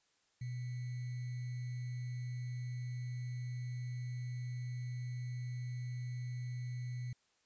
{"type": "tone with sample-and-hold", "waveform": "sine", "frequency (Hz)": 123.4, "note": "B2", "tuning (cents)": -1, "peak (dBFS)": -38, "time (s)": [0.41, 7.13], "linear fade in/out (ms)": 5, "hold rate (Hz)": 2100, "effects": ["white hiss -75 dBFS RMS until 7.45 s", "resampled to 16000 Hz"]}